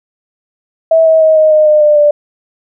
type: tone with pitch steps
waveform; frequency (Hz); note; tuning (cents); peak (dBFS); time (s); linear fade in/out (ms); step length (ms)
sine; 650 / 641.1 / 632.2 / 623.5 / 614.9 / 606.5 / 598.1 / 589.9; E5 / E5 / D#5 / D#5 / D#5 / D#5 / D5 / D5; -24 / -48 / +27 / +3 / -21 / -44 / +31 / +8; -4; 0.91-2.11; 5; 150
effects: none